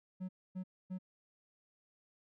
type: tone bursts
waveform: triangle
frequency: 185 Hz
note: F#3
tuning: in tune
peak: -36 dBFS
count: 3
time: 0.2-0.987 s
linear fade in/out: 20 ms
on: 89 ms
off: 260 ms
effects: none